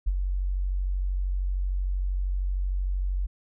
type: tone with ADSR envelope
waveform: sine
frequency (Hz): 46.5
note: F#1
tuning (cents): +9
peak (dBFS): -19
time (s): 0.06-3.27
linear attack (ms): 17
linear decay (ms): 43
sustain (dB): -5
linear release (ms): 16
effects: none